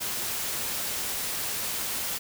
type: noise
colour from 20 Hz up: white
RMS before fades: -31 dBFS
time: 0-2.19 s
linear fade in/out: 20 ms
effects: none